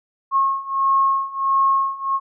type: beating tone pair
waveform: sine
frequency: 1085 / 1086.5 Hz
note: C#6 / C#6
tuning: -37 / -35 cents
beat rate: 1.5 Hz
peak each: -20 / -18 dBFS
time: 0.31-2.2 s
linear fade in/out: 50 ms
effects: none